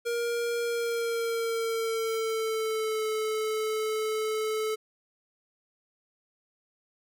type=tone with pitch glide; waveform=square; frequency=471.1 to 434.5 Hz; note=A#4 to A4; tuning=+18 to -22 cents; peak=-28 dBFS; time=0.05-4.76 s; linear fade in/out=20 ms; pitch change=-140 cents; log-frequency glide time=0.63-3.06 s; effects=none

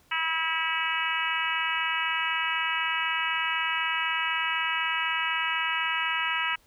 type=harmonic tone; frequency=324 Hz; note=E4; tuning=30 cents flat; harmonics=3 / 4 / 5 / 6 / 7 / 8 / 9; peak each=-33 / -33 / -33 / -33 / -33 / -33 / -33 dBFS; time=0.11-6.56 s; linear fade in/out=10 ms; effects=pink hiss -62 dBFS RMS until 6.66 s

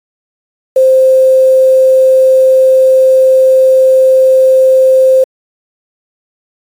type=tone with quantisation; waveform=sine; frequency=523 Hz; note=C5; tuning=1 cent flat; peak=-3 dBFS; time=0.76-5.24 s; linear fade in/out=5 ms; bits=5; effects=AAC 64 kbps

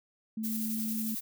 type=tone; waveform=sine; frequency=220 Hz; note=A3; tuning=in tune; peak=-32 dBFS; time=0.37-1.15 s; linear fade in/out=5 ms
type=noise with tremolo; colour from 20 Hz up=violet; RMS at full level=-36 dBFS; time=0.43-1.21 s; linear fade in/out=20 ms; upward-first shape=square; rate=11 Hz; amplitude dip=25%
effects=none

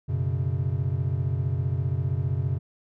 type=chord; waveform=triangle; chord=F# suspended fourth; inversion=none; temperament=equal; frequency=92.5 / 123.47 / 138.59 Hz; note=F#2 / B2 / C#3; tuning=0 / 0 / 0 cents; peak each=-26 dBFS; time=0.08-2.59 s; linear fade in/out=20 ms; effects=none

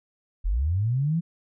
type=linear sweep; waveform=sine; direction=up; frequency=37.43 to 172.8 Hz; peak=-21 dBFS; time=0.44-1.21 s; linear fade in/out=20 ms; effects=none

